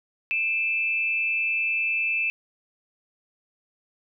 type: tone pair together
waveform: sine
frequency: 2400 / 2630 Hz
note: D7 / E7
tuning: +37 / -5 cents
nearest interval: major second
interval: 158 cents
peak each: -29 / -23 dBFS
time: 0.31-2.3 s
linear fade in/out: 0 ms
effects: none